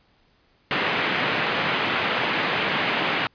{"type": "band-pass noise", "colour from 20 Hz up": "white", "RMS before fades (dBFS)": -24, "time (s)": [0.71, 3.27], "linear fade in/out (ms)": 0, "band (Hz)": [120, 2900], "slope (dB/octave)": 24, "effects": ["pink hiss -62 dBFS RMS until 3.34 s", "resampled to 11025 Hz"]}